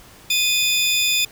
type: tone pair together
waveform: 30% pulse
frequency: 2486 / 3536 Hz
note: D#7 / A7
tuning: -2 / +8 cents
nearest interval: tritone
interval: 610 cents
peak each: -17 dBFS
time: 0.3-1.25 s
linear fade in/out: 5 ms
effects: pink hiss -46 dBFS RMS until 1.31 s